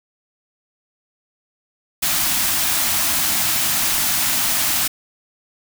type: band-stop noise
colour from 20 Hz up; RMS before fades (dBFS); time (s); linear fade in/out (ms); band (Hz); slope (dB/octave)
white; -19; 2.02-4.88; 10; 350 to 600; 96
effects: none